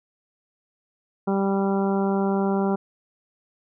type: harmonic tone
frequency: 196 Hz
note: G3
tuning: in tune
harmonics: 1 / 2 / 3 / 4 / 5 / 6 / 7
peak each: -22 / -25 / -32 / -30 / -34 / -40 / -37 dBFS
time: 1.27-2.76 s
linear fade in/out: 10 ms
effects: none